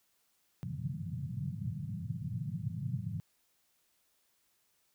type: band-pass noise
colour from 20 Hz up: pink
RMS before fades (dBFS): -38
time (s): 0.63-3.2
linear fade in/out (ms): 0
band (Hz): 100 to 180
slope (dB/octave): 48
effects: white hiss -74 dBFS RMS until 4.94 s